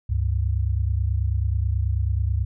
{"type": "tone pair together", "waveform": "sine", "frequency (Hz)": [69.9, 99.14], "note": ["C#2", "G2"], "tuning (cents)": [15, 20], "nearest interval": "tritone", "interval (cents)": 605, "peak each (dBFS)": [-22, -23], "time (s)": [0.09, 2.45], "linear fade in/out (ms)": 10, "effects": []}